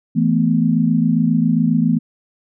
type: chord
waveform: sine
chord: E suspended fourth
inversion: none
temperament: just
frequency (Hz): 164.81 / 219.8 / 247.2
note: E3 / A3 / B3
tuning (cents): 0 / -2 / +2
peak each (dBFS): -17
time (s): 0.15-1.99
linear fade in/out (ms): 20
effects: none